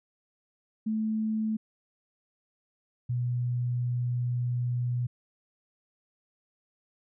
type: tone pair in turn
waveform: sine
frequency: 218.2 / 122.46 Hz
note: A3 / B2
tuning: -14 / -14 cents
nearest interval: minor seventh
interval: 1000 cents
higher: first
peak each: -26 dBFS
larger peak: neither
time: 0.86-1.57 / 3.09-5.07 s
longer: second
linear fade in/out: 10 ms
effects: none